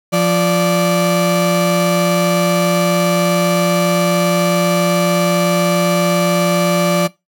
35% pulse tone pair together, 173.92 / 585 Hz, F3 / D5, -7 / -7 cents, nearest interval octave + major sixth, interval 2100 cents, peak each -13 dBFS, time 0.12-7.08 s, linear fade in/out 20 ms, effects noise-tail reverb RT60 0.2 s tail -20 dB re dry

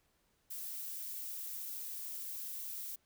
violet noise, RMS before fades -43 dBFS, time 0.5-2.96 s, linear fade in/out 10 ms, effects pink hiss -75 dBFS RMS until 3.05 s

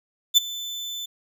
35% pulse tone with ADSR envelope, 3520 Hz, A7, in tune, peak -8 dBFS, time 0.34-1.06 s, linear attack 33 ms, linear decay 15 ms, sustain -20 dB, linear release 9 ms, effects none

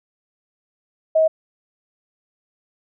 sine tone, 636 Hz, D#5, 38 cents sharp, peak -12 dBFS, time 1.15-1.28 s, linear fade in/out 10 ms, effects none

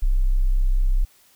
sine tone, 32.26 Hz, C1, 24 cents flat, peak -15 dBFS, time 0.02-1.05 s, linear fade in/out 10 ms, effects white hiss -56 dBFS RMS until 1.35 s

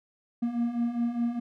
triangle beating tone pair, 233.1 / 238 Hz, A#3 / A#3, 0 / +36 cents, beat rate 4.9 Hz, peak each -30 / -25 dBFS, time 0.42-1.4 s, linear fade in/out 10 ms, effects none

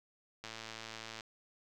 click train, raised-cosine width 0.2 ms, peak -27 dBFS, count 87, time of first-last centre 0.44-1.208 s, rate 112 Hz, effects none

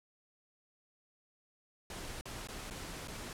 pink noise with dropouts, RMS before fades -44 dBFS, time 1.9-3.33 s, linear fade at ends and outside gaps 2 ms, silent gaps 2.211-2.255 / 2.473-2.486 / 2.701-2.708 / 3.075-3.081 s, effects low-pass 11000 Hz 12 dB/octave

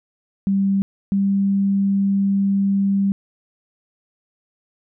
sine tone pair in turn, 196 / 197.25 Hz, G3 / G3, 0 / +11 cents, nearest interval unison, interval 11 cents, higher second, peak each -15 dBFS, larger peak neither, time 0.47-0.82 / 1.12-3.12 s, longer second, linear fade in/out 0 ms, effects none

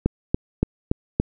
click train, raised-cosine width 3 ms, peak -5 dBFS, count 5, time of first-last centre 0.06-1.2 s, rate 3.51 Hz, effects none

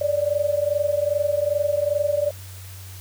sine tone pair together, 573.5 / 596 Hz, D5 / D5, -41 / +25 cents, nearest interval minor second, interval 66 cents, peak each -22 dBFS, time 0.01-2.31 s, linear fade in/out 5 ms, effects added 94 Hz sine -37 dBFS peak until 3 s + white hiss -44 dBFS RMS until 3 s

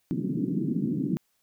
white band-pass noise, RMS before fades -28 dBFS, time 0.11-1.17 s, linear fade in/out 0 ms, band 140 to 320 Hz, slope 48 dB/octave, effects white hiss -72 dBFS RMS until 1.42 s

